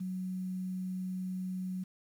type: tone with quantisation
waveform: sine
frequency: 185.2 Hz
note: F#3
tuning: 2 cents sharp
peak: -34 dBFS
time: 0-1.84 s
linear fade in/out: 10 ms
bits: 10
effects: none